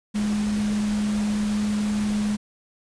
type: tone in noise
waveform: sine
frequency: 209.4 Hz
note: G#3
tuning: 15 cents sharp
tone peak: -21 dBFS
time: 0.14-2.37 s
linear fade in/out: 20 ms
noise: pink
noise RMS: -35 dBFS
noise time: 0.14-2.37 s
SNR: +11 dB
effects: resampled to 22050 Hz